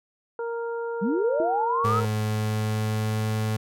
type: harmonic tone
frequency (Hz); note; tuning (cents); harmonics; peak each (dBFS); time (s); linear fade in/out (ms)
465.9; A#4; -1; 1 / 2 / 3; -28 / -36 / -39; 0.39-2.05; 2
type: linear sweep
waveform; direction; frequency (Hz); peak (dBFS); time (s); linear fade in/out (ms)
sine; up; 173.7 to 1318.5; -22; 1.01-2.01; 20
type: tone with exponential decay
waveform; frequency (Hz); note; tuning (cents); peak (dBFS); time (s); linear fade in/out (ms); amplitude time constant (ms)
sine; 342.7; F4; -33; -23; 1.4-1.66; 1; 55
type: tone with pitch glide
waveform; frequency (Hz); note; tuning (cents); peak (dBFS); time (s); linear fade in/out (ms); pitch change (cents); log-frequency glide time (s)
35% pulse; 107.5 to 108.81; A2 to A2; -40 to -19; -22; 1.84-3.57; 10; +21; 2.25-3.31
effects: none